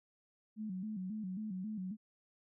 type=tone with vibrato; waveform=sine; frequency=200 Hz; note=G3; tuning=35 cents sharp; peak=-38 dBFS; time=0.56-1.97 s; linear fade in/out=50 ms; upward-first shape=square; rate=3.7 Hz; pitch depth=130 cents each way; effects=none